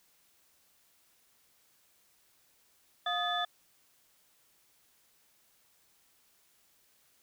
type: tone cluster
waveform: sine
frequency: 709 / 1247 / 1724 / 3496 Hz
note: F5 / D#6 / A6 / A7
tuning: +26 / +3 / -36 / -12 cents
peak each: -33 / -36 / -37 / -34 dBFS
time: 3.06-3.45 s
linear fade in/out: 5 ms
effects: tanh soft clip ceiling -20 dBFS + white hiss -68 dBFS RMS until 7.22 s